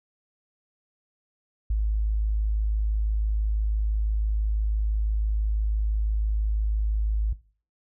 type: tone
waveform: sine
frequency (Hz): 53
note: G#1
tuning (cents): +36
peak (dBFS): -21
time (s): 1.7-7.33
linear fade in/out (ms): 5
effects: noise-tail reverb RT60 0.4 s tail -18 dB re dry